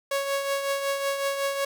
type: tone with tremolo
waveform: sawtooth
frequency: 554.4 Hz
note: C#5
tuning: in tune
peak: -19 dBFS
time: 0.11-1.65 s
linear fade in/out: 5 ms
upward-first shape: triangle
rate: 5.4 Hz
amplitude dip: 55%
effects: none